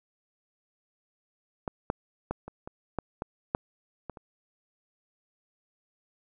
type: clicks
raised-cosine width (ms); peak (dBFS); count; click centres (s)
1; -17 / -12 / -16 / -26 / -25 / -15 / -18 / -11 / -22 / -30; 10; 1.678 / 1.901 / 2.31 / 2.48 / 2.675 / 2.987 / 3.221 / 3.549 / 4.097 / 4.172
effects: none